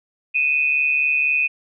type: tone pair together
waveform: sine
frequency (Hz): 2489 / 2633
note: D#7 / E7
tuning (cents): 0 / -3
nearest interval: minor second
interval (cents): 97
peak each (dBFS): -17 / -22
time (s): 0.34-1.48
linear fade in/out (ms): 20
effects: none